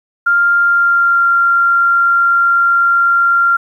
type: tone with pitch glide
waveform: sine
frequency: 1396.9 to 1384 Hz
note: F6 to F6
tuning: 0 to -16 cents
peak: -8 dBFS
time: 0.26-3.57 s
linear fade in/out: 10 ms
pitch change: -16 cents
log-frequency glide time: 0.6-1.26 s
effects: 8-bit